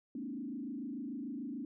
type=tone with frequency modulation; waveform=sine; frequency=261.6 Hz; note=C4; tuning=in tune; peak=-38 dBFS; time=0.15-1.65 s; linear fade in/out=2 ms; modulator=26.8 Hz; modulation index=1.6; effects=none